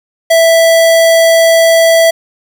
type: tone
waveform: square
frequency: 659.3 Hz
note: E5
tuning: in tune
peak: -5 dBFS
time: 0.3-2.11 s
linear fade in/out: 10 ms
effects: 7-bit